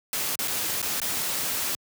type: noise with dropouts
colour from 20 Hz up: white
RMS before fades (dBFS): -28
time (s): 0.13-1.75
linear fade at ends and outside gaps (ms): 1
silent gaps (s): 0.355-0.39 / 0.475-0.48 / 0.818-0.827 / 1.001-1.016
effects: high-pass 80 Hz 12 dB/octave